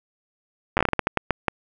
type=slowing click train; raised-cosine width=0.5 ms; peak=-4 dBFS; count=13; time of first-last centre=0.77-1.483 s; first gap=9 ms; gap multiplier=1.31; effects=none